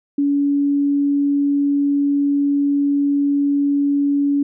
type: tone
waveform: sine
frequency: 283.9 Hz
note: C#4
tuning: 41 cents sharp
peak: -14 dBFS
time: 0.18-4.43 s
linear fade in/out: 5 ms
effects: none